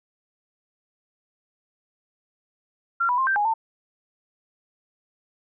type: tone with pitch steps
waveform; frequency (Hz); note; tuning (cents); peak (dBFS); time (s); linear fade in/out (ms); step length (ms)
sine; 1376 / 984 / 1055 / 1567 / 828 / 897; F6 / B5 / C6 / G6 / G#5 / A5; -26 / -7 / +14 / -1 / -5 / +33; -19; 3-3.54; 10; 90
effects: none